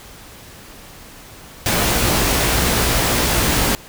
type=noise with comb filter; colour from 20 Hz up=pink; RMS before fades=-17 dBFS; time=1.66-3.75 s; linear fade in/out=0 ms; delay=17 ms; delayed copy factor=+0.5; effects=pink hiss -40 dBFS RMS until 3.88 s